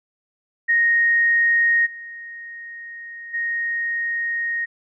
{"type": "tone with level steps", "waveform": "sine", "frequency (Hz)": 1864.7, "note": "A#6", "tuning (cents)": 0, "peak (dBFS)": [-14, -33, -21], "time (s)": [0.68, 4.66], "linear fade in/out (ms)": 20, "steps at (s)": [1.85, 3.33], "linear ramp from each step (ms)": 20, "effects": []}